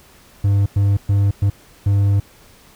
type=tone bursts at uneven times; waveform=triangle; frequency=100 Hz; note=G2; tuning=35 cents sharp; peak=-10 dBFS; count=5; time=0.44-0.66 / 0.76-0.97 / 1.09-1.31 / 1.42-1.5 / 1.86-2.2 s; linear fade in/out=5 ms; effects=pink hiss -48 dBFS RMS until 2.75 s